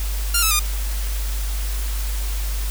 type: tone with pitch steps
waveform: 5% pulse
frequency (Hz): 1396.9 / 1303.4 / 1216.1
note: F6 / E6 / D#6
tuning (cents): 0 / -20 / -40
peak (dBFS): -5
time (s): 0.34-0.595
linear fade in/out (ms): 5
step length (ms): 85
effects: added 50 Hz sine -21 dBFS peak until 2.7 s + white hiss -33 dBFS RMS until 2.7 s